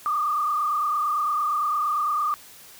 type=tone with frequency modulation; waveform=sine; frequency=1200 Hz; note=D6; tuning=37 cents sharp; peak=-21 dBFS; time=0.06-2.34 s; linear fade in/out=0 ms; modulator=28.8 Hz; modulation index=1.5; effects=white hiss -47 dBFS RMS until 2.79 s